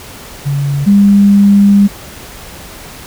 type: tone pair in turn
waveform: sine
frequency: 141.2 / 201.1 Hz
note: C#3 / G3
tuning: +32 / +44 cents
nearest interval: tritone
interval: 612 cents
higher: second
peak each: -11 / -3 dBFS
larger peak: second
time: 0.45-0.86 / 0.86-1.88 s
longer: second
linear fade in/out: 20 ms
effects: pink hiss -31 dBFS RMS until 3.06 s